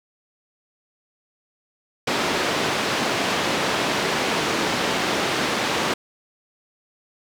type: band-pass noise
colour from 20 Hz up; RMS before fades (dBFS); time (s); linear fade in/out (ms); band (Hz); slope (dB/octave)
pink; -23; 2.07-5.94; 5; 240 to 4700; 12
effects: none